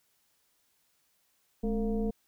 sine tone with frequency modulation, 212.5 Hz, G#3, 40 cents sharp, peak -27 dBFS, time 1.63-2.11 s, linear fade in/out 10 ms, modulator 242 Hz, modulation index 1.1, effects white hiss -72 dBFS RMS until 2.27 s

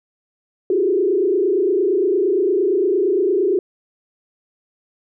sine tone with frequency modulation, 381.6 Hz, G4, 47 cents flat, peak -14 dBFS, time 0.7-3.59 s, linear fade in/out 2 ms, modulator 28.7 Hz, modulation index 1.4, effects none

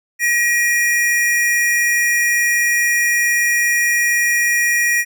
square tone pair together, 1904.7 / 2422 Hz, A#6 / D#7, +37 / -47 cents, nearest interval major third, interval 416 cents, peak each -15 / -21 dBFS, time 0.19-5.05 s, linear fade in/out 50 ms, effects none

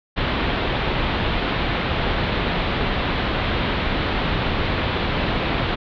pink low-pass noise, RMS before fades -22 dBFS, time 0.16-5.76 s, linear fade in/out 20 ms, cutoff 3900 Hz, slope 48 dB/octave, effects none

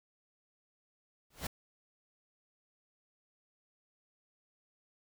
pink noise with exponential growth, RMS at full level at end -33 dBFS, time 1.3-1.47 s, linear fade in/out 5 ms, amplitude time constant 35 ms, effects none

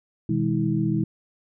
sine tone cluster, 124.1 / 158.9 / 204.7 / 321.9 Hz, B2 / D#3 / G#3 / E4, +9 / +37 / -25 / -41 cents, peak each -27 / -25 / -26 / -26 dBFS, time 0.29-1.04 s, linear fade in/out 5 ms, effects none

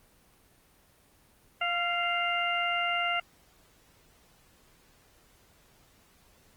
harmonic tone with a mistuned harmonic, 698.5 Hz, F5, in tune, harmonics 1 / 2 / 3 / 4, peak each -32 / -32 / -32 / -32 dBFS, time 1.61-3.2 s, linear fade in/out 5 ms, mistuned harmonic 2, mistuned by -26 cents, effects pink hiss -62 dBFS RMS until 6.56 s + Opus 24 kbps

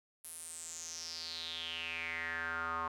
square tone with band-pass filter sweep, 82.7 Hz, E2, 6 cents sharp, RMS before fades -41 dBFS, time 0.24-2.88 s, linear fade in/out 5 ms, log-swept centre 11000 to 1100 Hz, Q 6.7, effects none

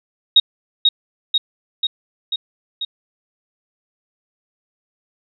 sine tone with echo, 3760 Hz, A#7, 14 cents sharp, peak -6 dBFS, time 0.36-0.4 s, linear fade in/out 5 ms, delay 490 ms, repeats 5, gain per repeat -3 dB, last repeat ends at 2.85 s, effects none

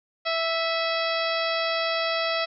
harmonic tone with a mistuned harmonic, 659.3 Hz, E5, in tune, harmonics 1 / 2 / 3 / 4 / 5 / 6 / 7 / 8, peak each -27 / -30 / -32 / -33 / -34 / -35 / -35 / -36 dBFS, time 0.25-2.46 s, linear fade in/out 20 ms, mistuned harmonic 4, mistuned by -47 cents, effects none

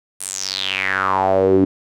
sawtooth tone with band-pass filter sweep, 95.7 Hz, G2, 41 cents flat, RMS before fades -18 dBFS, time 0.2-1.65 s, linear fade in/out 10 ms, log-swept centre 10000 to 290 Hz, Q 6.1, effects none

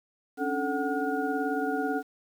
sine tone cluster, 273.9 / 292.1 / 438.5 / 746 / 1435 Hz, C#4 / D4 / A4 / F#5 / F6, -21 / -9 / -6 / +14 / +47 cents, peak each -31 / -35 / -32 / -32 / -35 dBFS, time 0.37-2.03 s, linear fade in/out 50 ms, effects 9-bit

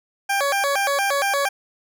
20% pulse tone with vibrato, 668 Hz, E5, 23 cents sharp, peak -14 dBFS, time 0.29-1.49 s, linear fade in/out 10 ms, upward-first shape square, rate 4.3 Hz, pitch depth 300 cents each way, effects none

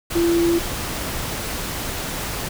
sine tone in noise, 339.6 Hz, F4, 48 cents flat, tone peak -15 dBFS, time 0.15-0.59 s, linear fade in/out 10 ms, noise pink, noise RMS -27 dBFS, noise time 0.1-2.49 s, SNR +9 dB, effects none

